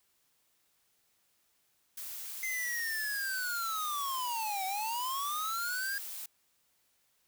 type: noise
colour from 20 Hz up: blue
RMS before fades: -42 dBFS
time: 1.97-6.26 s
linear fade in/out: 5 ms
type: linear two-way sweep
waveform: square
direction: down then up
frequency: 2088 to 747 to 1637 Hz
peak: -34 dBFS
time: 2.43-5.98 s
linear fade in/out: 2 ms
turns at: 4.65 s
effects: white hiss -73 dBFS RMS until 7.27 s